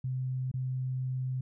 sine tone with dropouts, 129.1 Hz, C3, 23 cents flat, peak -30 dBFS, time 0.04-1.41 s, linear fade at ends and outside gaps 5 ms, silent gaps 0.515-0.539 s, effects none

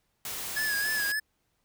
white noise, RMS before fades -36 dBFS, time 0.25-1.12 s, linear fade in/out 2 ms
square tone with vibrato, 1690 Hz, G#6, 30 cents sharp, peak -28 dBFS, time 0.56-1.2 s, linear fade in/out 10 ms, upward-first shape sine, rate 3.5 Hz, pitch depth 57 cents each way
effects pink hiss -75 dBFS RMS until 1.64 s

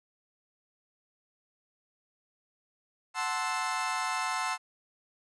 30% pulse chord, F# half-diminished seventh, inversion none, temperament equal, 740 / 880 / 1046.5 / 1318.5 Hz, F#5 / A5 / C6 / E6, 0 / 0 / 0 / 0 cents, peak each -34 / -33 / -31 / -33 dBFS, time 3.14-4.58 s, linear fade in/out 50 ms, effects resampled to 24000 Hz

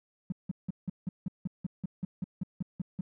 triangle tone bursts, 182.6 Hz, F#3, 23 cents flat, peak -25 dBFS, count 15, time 0.3-3.01 s, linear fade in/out 5 ms, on 22 ms, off 170 ms, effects tanh soft clip ceiling -27 dBFS

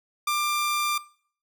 sawtooth tone, 1189 Hz, D6, 21 cents sharp, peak -19 dBFS, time 0.27-0.98 s, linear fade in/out 5 ms, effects noise-tail reverb RT60 0.5 s tail -20 dB re dry

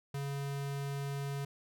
square tone, 140 Hz, C#3, 18 cents sharp, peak -36 dBFS, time 0.14-1.45 s, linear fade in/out 5 ms, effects none

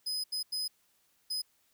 40% pulse tone bursts at uneven times, 5030 Hz, D#8, 18 cents sharp, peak -31 dBFS, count 4, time 0.06-0.24 / 0.32-0.43 / 0.52-0.68 / 1.3-1.42 s, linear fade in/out 10 ms, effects white hiss -71 dBFS RMS until 1.73 s

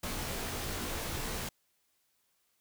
pink noise with comb filter, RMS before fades -37 dBFS, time 0.03-1.49 s, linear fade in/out 5 ms, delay 19 ms, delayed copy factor -0.75, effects white hiss -75 dBFS RMS until 2.6 s

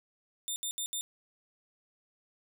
15% pulse tone bursts at uneven times, 3600 Hz, A7, 39 cents sharp, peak -26 dBFS, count 4, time 0.48-0.56 / 0.63-0.71 / 0.78-0.86 / 0.93-1.01 s, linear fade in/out 0 ms, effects none

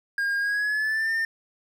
triangle tone with pitch glide, 1619 to 1806.8 Hz, G#6 to A6, -45 to +45 cents, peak -21 dBFS, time 0.18-1.25 s, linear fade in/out 2 ms, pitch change +190 cents, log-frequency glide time 0.39-1.13 s, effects none

